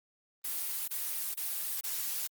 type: noise bursts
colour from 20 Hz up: blue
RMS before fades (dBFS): -35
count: 4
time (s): 0.44-2.275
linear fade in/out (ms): 10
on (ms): 440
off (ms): 25
effects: Opus 32 kbps